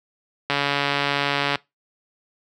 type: click train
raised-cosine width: 0.3 ms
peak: -5 dBFS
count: 151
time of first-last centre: 0.5-1.556 s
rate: 142 Hz
effects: noise-tail reverb RT60 0.2 s tail -22 dB re dry + high-pass 100 Hz 12 dB/octave